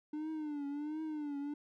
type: tone with vibrato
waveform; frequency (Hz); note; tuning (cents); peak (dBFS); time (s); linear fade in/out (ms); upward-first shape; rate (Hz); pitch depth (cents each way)
triangle; 298.6; D4; +29; -35; 0.13-1.54; 5; triangle; 1.4; 110
effects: none